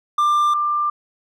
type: tone pair in turn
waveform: triangle / sine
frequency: 1189 / 1189 Hz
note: D6 / D6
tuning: +21 / +21 cents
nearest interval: unison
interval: 0 cents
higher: neither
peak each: -12 / -17 dBFS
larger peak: first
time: 0.18-0.54 / 0.54-0.9 s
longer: neither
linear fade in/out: 5 ms
effects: none